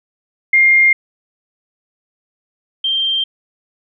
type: tone pair in turn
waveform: sine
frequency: 2118 / 3161 Hz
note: C7 / G7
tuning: +21 / +14 cents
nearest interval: perfect fifth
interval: 693 cents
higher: second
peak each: -7 / -14 dBFS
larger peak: first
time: 0.53-0.93 / 2.84-3.24 s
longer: neither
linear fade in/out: 5 ms
effects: none